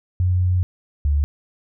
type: tone pair in turn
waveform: sine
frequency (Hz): 90.8 / 72.27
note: F#2 / D2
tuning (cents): -32 / -27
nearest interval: major third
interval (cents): 395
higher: first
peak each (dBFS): -15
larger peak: neither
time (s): 0.2-0.63 / 1.05-1.24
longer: first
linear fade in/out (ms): 0
effects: none